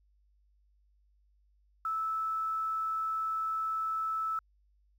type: tone with quantisation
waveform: sine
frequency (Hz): 1311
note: E6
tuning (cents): -10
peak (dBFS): -30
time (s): 1.85-4.39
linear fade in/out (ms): 2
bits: 10
effects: added 50 Hz sine -65 dBFS peak until 4.98 s